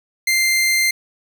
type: tone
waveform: sawtooth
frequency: 2091 Hz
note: C7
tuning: 2 cents flat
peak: -11 dBFS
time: 0.27-0.91 s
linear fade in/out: 5 ms
effects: none